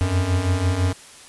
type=beating tone pair; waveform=square; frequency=87.31 / 93.31 Hz; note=F2 / F#2; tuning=0 / +15 cents; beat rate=6 Hz; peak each=-25 / -20 dBFS; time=0.01-0.93 s; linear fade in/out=0 ms; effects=white hiss -44 dBFS RMS until 1.28 s + resampled to 24000 Hz